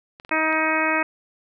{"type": "clicks", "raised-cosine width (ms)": 0.3, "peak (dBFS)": -25, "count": 4, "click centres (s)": [0.199, 0.249, 0.293, 0.527]}
{"type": "harmonic tone", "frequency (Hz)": 315.5, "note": "D#4", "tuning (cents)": 24, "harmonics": [1, 2, 3, 4, 5, 6, 7, 8], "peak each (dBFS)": [-27, -27, -27, -27, -27, -27, -27, -27], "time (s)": [0.31, 1.03], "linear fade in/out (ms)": 5}
{"effects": []}